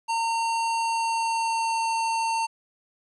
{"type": "tone with pitch glide", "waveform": "square", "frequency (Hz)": [914, 906.6], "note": ["A#5", "A#5"], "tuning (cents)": [-34, -48], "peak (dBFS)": -24, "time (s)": [0.08, 2.47], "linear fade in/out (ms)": 20, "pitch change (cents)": -14, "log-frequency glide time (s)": [0.79, 1.86], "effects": ["resampled to 24000 Hz", "10-bit"]}